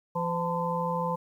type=harmonic tone with a mistuned harmonic; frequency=170.3 Hz; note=F3; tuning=43 cents flat; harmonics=1 / 3 / 5 / 6; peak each=-32 / -32 / -32 / -32 dBFS; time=0.15-1.16 s; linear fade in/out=10 ms; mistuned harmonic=5; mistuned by=+74 cents; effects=10-bit